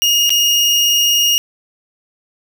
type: tone with dropouts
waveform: 30% pulse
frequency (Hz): 2854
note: F7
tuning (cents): +37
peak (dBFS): -8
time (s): 0.02-1.38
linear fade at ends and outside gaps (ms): 0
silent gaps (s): 0.294-0.304
effects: none